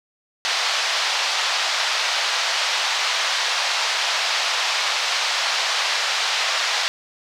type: band-pass noise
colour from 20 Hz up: white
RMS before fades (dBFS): -22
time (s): 0.45-6.88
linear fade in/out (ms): 0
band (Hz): 640 to 5100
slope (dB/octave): 24
effects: none